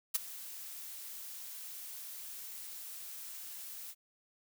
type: noise with ADSR envelope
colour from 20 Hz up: blue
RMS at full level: -28 dBFS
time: 0.14-3.95 s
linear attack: 14 ms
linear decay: 17 ms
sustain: -18 dB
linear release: 50 ms
effects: none